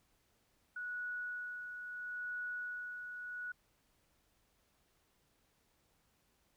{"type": "tone with tremolo", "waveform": "sine", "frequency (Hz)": 1467, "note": "F#6", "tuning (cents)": -15, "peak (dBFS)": -38, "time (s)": [0.76, 3.52], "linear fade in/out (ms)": 5, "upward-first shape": "sine", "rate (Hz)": 0.75, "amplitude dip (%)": 45, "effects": ["pink hiss -75 dBFS RMS until 6.56 s"]}